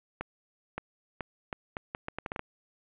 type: accelerating click train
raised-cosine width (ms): 0.5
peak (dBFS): -19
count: 12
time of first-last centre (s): 0.21-2.394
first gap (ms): 570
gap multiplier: 0.75
effects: resampled to 8000 Hz + 8-bit